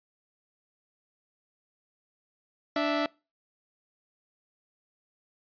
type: tone pair together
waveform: sawtooth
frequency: 293.5 / 659.3 Hz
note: D4 / E5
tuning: -1 / 0 cents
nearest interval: octave + major second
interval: 1401 cents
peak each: -24 dBFS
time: 2.76-3.06 s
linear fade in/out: 2 ms
effects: noise-tail reverb RT60 0.3 s tail -25 dB re dry + resampled to 11025 Hz